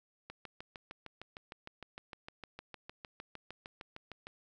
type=click train; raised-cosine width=0.3 ms; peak=-29 dBFS; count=27; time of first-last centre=0.3-4.269 s; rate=6.55 Hz; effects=none